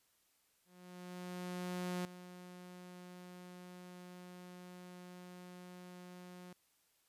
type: tone with ADSR envelope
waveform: sawtooth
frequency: 179.8 Hz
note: F#3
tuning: 49 cents flat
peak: -33 dBFS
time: 0.65-6.53 s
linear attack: 1400 ms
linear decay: 4 ms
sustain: -14 dB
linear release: 4 ms
effects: white hiss -75 dBFS RMS until 7.08 s + resampled to 32000 Hz